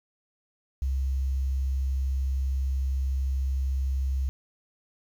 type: tone with quantisation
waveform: sine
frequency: 66.6 Hz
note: C2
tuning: 31 cents sharp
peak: -24 dBFS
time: 0.82-4.29 s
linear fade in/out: 0 ms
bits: 9
effects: none